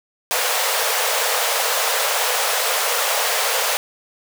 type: high-pass noise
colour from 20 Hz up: pink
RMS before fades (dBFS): -20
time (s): 0.31-3.77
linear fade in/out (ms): 0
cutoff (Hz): 450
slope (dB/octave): 96
effects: none